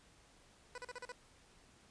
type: tone bursts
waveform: 15% pulse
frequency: 494.6 Hz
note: B4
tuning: 3 cents sharp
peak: -38 dBFS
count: 6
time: 0.75-1.12 s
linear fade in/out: 2 ms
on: 30 ms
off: 38 ms
effects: pink hiss -65 dBFS RMS until 1.9 s + resampled to 22050 Hz